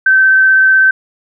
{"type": "tone with vibrato", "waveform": "sine", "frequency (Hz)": 1544, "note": "G6", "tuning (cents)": -27, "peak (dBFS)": -5, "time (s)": [0.06, 0.91], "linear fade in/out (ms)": 5, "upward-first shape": "sine", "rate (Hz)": 16, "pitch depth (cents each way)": 8, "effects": []}